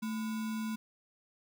sine tone with sample-and-hold, 220 Hz, A3, in tune, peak -33 dBFS, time 0.02-0.76 s, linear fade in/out 10 ms, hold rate 1225 Hz, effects none

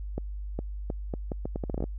accelerating click train, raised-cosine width 2 ms, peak -18 dBFS, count 14, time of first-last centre 0.18-1.84 s, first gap 410 ms, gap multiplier 0.76, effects added 50 Hz sine -33 dBFS peak until 1.98 s

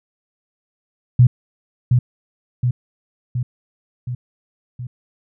sine tone with echo, 123.47 Hz, B2, in tune, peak -6 dBFS, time 1.19-1.27 s, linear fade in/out 5 ms, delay 720 ms, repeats 5, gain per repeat -4 dB, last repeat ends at 4.87 s, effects none

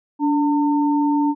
sine tone pair together, 289.5 / 905.1 Hz, D4 / A5, -25 / +49 cents, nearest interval octave + minor sixth, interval 1974 cents, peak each -16 / -22 dBFS, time 0.19-1.35 s, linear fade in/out 50 ms, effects none

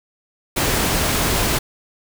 pink noise, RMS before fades -19 dBFS, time 0.56-1.59 s, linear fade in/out 10 ms, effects none

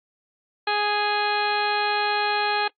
harmonic tone, 415.3 Hz, G#4, in tune, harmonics 1 / 2 / 3 / 4 / 5 / 6 / 7 / 8 / 9 / 10, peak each -30 / -24 / -31 / -28 / -38 / -30 / -41 / -34 / -43 / -31 dBFS, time 0.67-2.68 s, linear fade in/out 5 ms, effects noise-tail reverb RT60 0.1 s tail -23 dB re dry + AAC 64 kbps

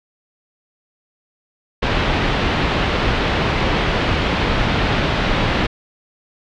pink low-pass noise, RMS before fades -18 dBFS, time 1.82-5.67 s, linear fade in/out 10 ms, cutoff 3700 Hz, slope 24 dB/octave, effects none

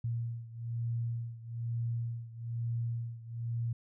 sine beating tone pair, 116.54 / 117.64 Hz, A#2 / A#2, 0 / +16 cents, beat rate 1.1 Hz, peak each -35 / -38 dBFS, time 0.04-3.73 s, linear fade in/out 5 ms, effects none

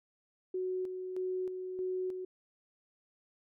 sine tone with tremolo, 370 Hz, F#4, in tune, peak -32 dBFS, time 0.54-2.25 s, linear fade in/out 5 ms, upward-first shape square, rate 1.6 Hz, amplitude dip 45%, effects none

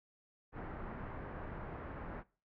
pink low-pass noise, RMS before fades -45 dBFS, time 0.52-2.24 s, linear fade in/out 50 ms, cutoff 1700 Hz, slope 24 dB/octave, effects noise-tail reverb RT60 0.4 s tail -22 dB re dry

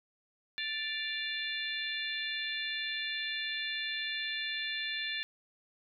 harmonic tone with a mistuned harmonic, 587.3 Hz, D5, in tune, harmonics 3 / 4 / 5 / 6 / 7, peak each -38 / -41 / -43 / -38 / -43 dBFS, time 0.58-5.23 s, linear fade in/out 0 ms, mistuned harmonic 5, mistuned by -83 cents, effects none

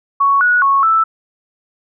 sine tone with pitch steps, 1113 / 1462 / 1103 / 1320 Hz, C#6 / F#6 / C#6 / E6, +7 / -21 / -9 / +2 cents, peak -9 dBFS, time 0.2-1.04 s, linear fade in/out 10 ms, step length 210 ms, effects none

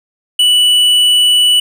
sine tone with tanh clipping, 2960 Hz, F#7, in tune, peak -8 dBFS, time 0.39-1.6 s, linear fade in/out 5 ms, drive 9 dB, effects none

